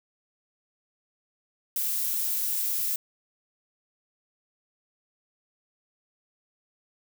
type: noise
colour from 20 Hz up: violet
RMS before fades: -28 dBFS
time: 1.76-2.96 s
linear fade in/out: 2 ms
effects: none